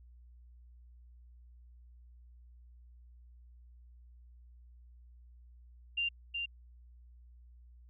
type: tone with echo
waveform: sine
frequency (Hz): 2785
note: F7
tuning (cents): -5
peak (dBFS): -30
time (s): 5.97-6.09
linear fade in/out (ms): 10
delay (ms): 370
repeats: 1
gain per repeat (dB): -4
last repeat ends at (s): 6.46
effects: added 60 Hz sine -54 dBFS peak until 7.89 s